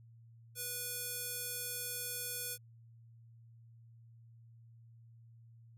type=tone with band-pass filter; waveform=square; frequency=490 Hz; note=B4; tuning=14 cents flat; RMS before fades=-41 dBFS; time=0.55-2.58 s; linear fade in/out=50 ms; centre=12000 Hz; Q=1.2; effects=added 115 Hz sine -56 dBFS peak until 5.77 s